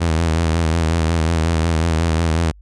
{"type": "tone with vibrato", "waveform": "sawtooth", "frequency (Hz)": 81.8, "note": "E2", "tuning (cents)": -13, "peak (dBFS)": -11, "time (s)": [0, 2.52], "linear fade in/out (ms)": 20, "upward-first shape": "sine", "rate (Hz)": 5.5, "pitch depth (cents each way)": 63, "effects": ["added 50 Hz sine -41 dBFS peak until 2.61 s", "resampled to 22050 Hz"]}